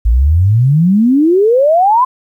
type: exponential sweep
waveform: sine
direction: up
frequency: 52.8 to 1046.5 Hz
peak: -6 dBFS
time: 0.05-2.05 s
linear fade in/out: 10 ms
effects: 8-bit